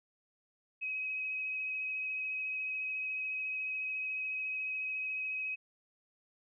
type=tone with vibrato; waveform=sine; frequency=2539 Hz; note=D#7; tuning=34 cents sharp; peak=-34 dBFS; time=0.81-5.56 s; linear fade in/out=20 ms; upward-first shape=triangle; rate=14 Hz; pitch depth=16 cents each way; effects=none